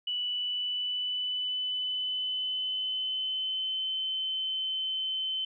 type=tone with pitch glide; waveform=sine; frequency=2960 to 3066 Hz; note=F#7 to G7; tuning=0 to -39 cents; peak=-29 dBFS; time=0.07-5.45 s; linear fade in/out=5 ms; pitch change=+61 cents; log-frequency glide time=0.17-3.91 s; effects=none